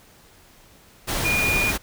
sine tone in noise, 2434 Hz, D#7, 39 cents flat, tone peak -20 dBFS, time 1.24-1.72 s, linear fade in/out 20 ms, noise pink, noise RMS -25 dBFS, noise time 1.07-1.78 s, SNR +2 dB, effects pink hiss -52 dBFS RMS until 1.82 s

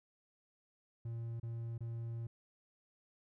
triangle tone with dropouts, 115.8 Hz, A#2, 11 cents flat, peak -37 dBFS, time 1.05-2.27 s, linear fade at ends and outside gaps 5 ms, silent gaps 1.399-1.43 / 1.78-1.806 s, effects none

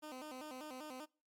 15% pulse tone with vibrato, 280 Hz, C#4, 18 cents sharp, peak -40 dBFS, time 0.02-1.06 s, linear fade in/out 20 ms, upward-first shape square, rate 5.1 Hz, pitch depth 150 cents each way, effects noise-tail reverb RT60 0.4 s tail -26 dB re dry + MP3 96 kbps

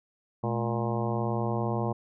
harmonic tone with a mistuned harmonic, 117.8 Hz, A#2, 19 cents sharp, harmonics 1 / 2 / 3 / 4 / 5 / 6 / 7 / 8 / 9, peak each -30 / -33 / -35 / -36 / -37 / -38 / -38 / -39 / -40 dBFS, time 0.43-1.93 s, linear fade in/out 10 ms, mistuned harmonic 2, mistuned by -140 cents, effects none

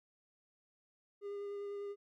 triangle tone with vibrato, 404.9 Hz, G#4, 44 cents flat, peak -38 dBFS, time 1.21-1.96 s, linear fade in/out 50 ms, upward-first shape square, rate 10 Hz, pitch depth 9 cents each way, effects none

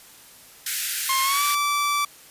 white high-pass noise, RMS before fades -26 dBFS, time 0.66-1.55 s, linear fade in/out 5 ms, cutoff 1400 Hz, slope 96 dB/octave
sawtooth tone with pitch glide, 1065 to 1161.4 Hz, C6 to D6, +30 to -20 cents, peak -17 dBFS, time 1.09-2.05 s, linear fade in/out 5 ms, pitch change +150 cents, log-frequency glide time 1.22-1.43 s
effects white hiss -48 dBFS RMS until 2.3 s + resampled to 32000 Hz

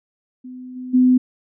sine tone with level steps, 253.2 Hz, B3, 43 cents sharp, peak -32 / -28 / -10 dBFS, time 0.44-1.18 s, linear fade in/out 10 ms, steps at 0.75 / 0.93 s, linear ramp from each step 20 ms, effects none

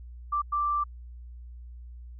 sine tone bursts at uneven times, 1174.7 Hz, D6, in tune, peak -24 dBFS, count 2, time 0.32-0.42 / 0.52-0.84 s, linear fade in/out 10 ms, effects added 60 Hz sine -41 dBFS peak until 2.19 s

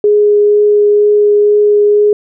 sine tone with vibrato, 415.3 Hz, G#4, in tune, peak -5 dBFS, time 0.04-2.13 s, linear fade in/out 2 ms, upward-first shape triangle, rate 2.1 Hz, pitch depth 8 cents each way, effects none

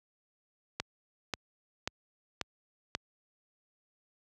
click train, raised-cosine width 0.2 ms, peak -14 dBFS, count 5, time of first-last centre 0.8-2.951 s, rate 1.86 Hz, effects high-pass 60 Hz 12 dB/octave

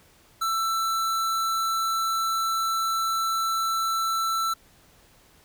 square tone, 1332 Hz, E6, 18 cents sharp, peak -24 dBFS, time 0.41-4.54 s, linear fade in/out 10 ms, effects pink hiss -57 dBFS RMS until 5.44 s

